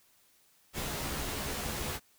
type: noise with comb filter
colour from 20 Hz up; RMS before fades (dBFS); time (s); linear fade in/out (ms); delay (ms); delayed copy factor
pink; -36; 0.73-2; 50; 14; +0.6
effects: white hiss -66 dBFS RMS until 2.18 s